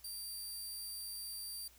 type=tone; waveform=15% pulse; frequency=4699 Hz; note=D8; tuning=in tune; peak=-36 dBFS; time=0.04-1.68 s; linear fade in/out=5 ms; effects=added 60 Hz sine -66 dBFS peak until 1.78 s + white hiss -64 dBFS RMS until 1.78 s